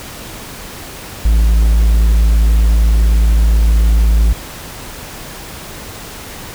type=tone; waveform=triangle; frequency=55 Hz; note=A1; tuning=in tune; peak=-5 dBFS; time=1.25-4.33 s; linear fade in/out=5 ms; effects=pink hiss -30 dBFS RMS until 6.54 s